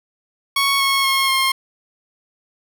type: tone with pitch steps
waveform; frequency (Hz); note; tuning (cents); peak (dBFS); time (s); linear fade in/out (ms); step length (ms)
15% pulse; 1108.7 / 1094.7 / 1080.9 / 1067.2; C#6 / C#6 / C#6 / C6; 0 / -22 / -44 / +34; -9; 0.56-1.52; 5; 240
effects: none